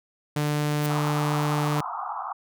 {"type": "tone", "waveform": "sawtooth", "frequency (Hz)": 148.6, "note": "D3", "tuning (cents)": 21, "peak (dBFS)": -19, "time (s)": [0.36, 1.81], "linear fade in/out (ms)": 5}
{"type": "noise with exponential growth", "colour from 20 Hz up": "blue", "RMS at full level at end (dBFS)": -32, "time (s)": [0.75, 0.86], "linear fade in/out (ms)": 0, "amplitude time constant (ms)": 23}
{"type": "band-pass noise", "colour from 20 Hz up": "white", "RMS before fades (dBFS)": -32, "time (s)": [0.89, 2.33], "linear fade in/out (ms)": 10, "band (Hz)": [710, 1300], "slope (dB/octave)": 96}
{"effects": []}